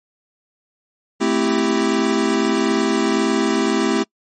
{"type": "chord", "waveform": "square", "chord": "A minor seventh", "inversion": "none", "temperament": "equal", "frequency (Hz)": [220, 261.6, 329.6, 392], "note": ["A3", "C4", "E4", "G4"], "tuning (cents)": [0, 0, 0, 0], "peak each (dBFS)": -22, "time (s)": [1.2, 4.04], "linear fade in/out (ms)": 20, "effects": ["noise-tail reverb RT60 0.1 s tail -26 dB re dry", "MP3 32 kbps"]}